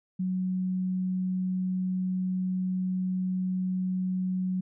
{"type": "tone", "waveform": "sine", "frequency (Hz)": 185, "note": "F#3", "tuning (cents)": 0, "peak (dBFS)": -26, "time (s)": [0.19, 4.61], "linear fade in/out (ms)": 10, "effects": []}